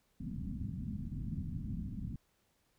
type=low-pass noise; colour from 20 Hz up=white; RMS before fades=-40 dBFS; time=0.2-2.16 s; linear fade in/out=5 ms; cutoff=240 Hz; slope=48 dB/octave; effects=pink hiss -75 dBFS RMS until 2.78 s